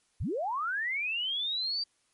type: linear sweep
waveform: sine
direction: up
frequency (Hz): 41.2 to 4700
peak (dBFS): -29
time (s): 0.2-1.84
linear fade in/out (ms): 10
effects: white hiss -71 dBFS RMS until 2.13 s + MP3 48 kbps